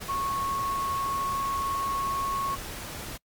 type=tone in noise; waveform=sine; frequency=1100 Hz; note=C#6; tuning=14 cents flat; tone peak=-27 dBFS; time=0.08-2.56 s; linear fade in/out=20 ms; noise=pink; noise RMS=-38 dBFS; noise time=0-3.18 s; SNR=+8 dB; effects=noise-tail reverb RT60 0.1 s tail -25 dB re dry + Opus 48 kbps